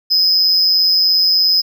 triangle tone with amplitude modulation, 5070 Hz, D#8, 32 cents sharp, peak -6 dBFS, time 0.1-1.62 s, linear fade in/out 20 ms, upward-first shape sine, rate 177 Hz, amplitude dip 65%, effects none

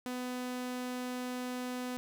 sawtooth tone, 250 Hz, B3, 21 cents sharp, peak -32 dBFS, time 0.06-1.97 s, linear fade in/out 0 ms, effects none

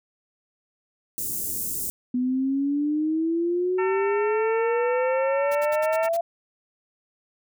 white band-stop noise, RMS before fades -29 dBFS, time 1.18-1.9 s, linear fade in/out 0 ms, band 390 to 7200 Hz, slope 24 dB/octave
sine exponential sweep, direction up, 246.9 to 682 Hz, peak -21 dBFS, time 2.14-6.21 s, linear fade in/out 5 ms
harmonic tone, 450.1 Hz, A4, 39 cents sharp, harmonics 2 / 3 / 4 / 5 / 6, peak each -29 / -33 / -35 / -37 / -39 dBFS, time 3.78-6.09 s, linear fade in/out 10 ms
white noise bursts, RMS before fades -39 dBFS, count 7, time 5.51-6.172 s, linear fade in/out 10 ms, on 44 ms, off 59 ms
effects none

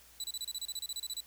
25% pulse tone bursts, 3963 Hz, B7, 5 cents sharp, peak -32 dBFS, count 15, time 0.2-1.205 s, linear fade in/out 2 ms, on 39 ms, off 30 ms, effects added 60 Hz sine -66 dBFS peak until 1.26 s + white hiss -59 dBFS RMS until 1.26 s

